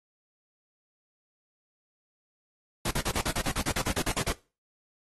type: noise bursts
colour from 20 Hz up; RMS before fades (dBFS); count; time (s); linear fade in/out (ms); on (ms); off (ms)
pink; -29; 15; 2.85-4.324; 5; 60; 41
effects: noise-tail reverb RT60 0.3 s tail -19 dB re dry + AAC 32 kbps